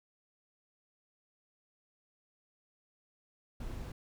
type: noise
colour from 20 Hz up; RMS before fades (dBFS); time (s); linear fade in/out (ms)
brown; -41; 3.6-3.92; 5
effects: none